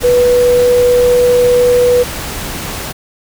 sine tone in noise, 490.7 Hz, B4, 11 cents flat, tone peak -6 dBFS, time 0.03-2.04 s, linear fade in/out 20 ms, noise pink, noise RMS -22 dBFS, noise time 0-2.93 s, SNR +13 dB, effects none

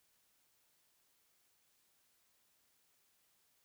silence, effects white hiss -75 dBFS RMS until 3.64 s

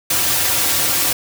white noise with comb filter, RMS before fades -17 dBFS, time 0.1-1.13 s, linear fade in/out 5 ms, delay 4.7 ms, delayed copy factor -0.75, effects none

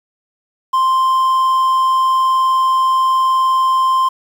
triangle tone, 1046.5 Hz, C6, in tune, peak -9 dBFS, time 0.73-4.09 s, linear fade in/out 10 ms, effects 7-bit

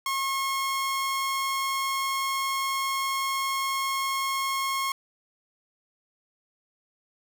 sawtooth tone, 1083 Hz, C#6, 41 cents flat, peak -22 dBFS, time 0.06-4.92 s, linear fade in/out 2 ms, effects none

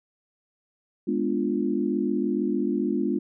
sine chord, G# diminished seventh, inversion none, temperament equal, 207.7 / 246.9 / 293.7 / 349.2 Hz, G#3 / B3 / D4 / F4, 0 / 0 / 0 / 0 cents, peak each -28 dBFS, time 1.07-3.19 s, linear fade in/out 10 ms, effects none

